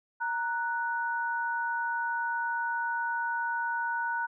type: tone pair together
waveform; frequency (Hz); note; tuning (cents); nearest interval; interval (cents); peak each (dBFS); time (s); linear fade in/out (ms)
sine; 932.3 / 1479.9; A#5 / F#6; 0 / 0; minor sixth; 800; -31 / -31; 0.2-4.27; 20
effects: none